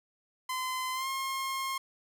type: tone with pitch glide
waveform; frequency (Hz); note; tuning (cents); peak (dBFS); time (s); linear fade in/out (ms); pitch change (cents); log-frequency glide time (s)
sawtooth; 1027 to 1070; C6 to C6; -33 to +38; -28; 0.49-1.78; 5; +71; 0.93-1.08
effects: none